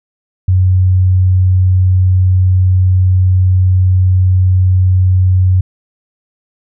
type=tone; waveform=sine; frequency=92.5 Hz; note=F#2; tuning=in tune; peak=-6 dBFS; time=0.48-5.61 s; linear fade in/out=5 ms; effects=none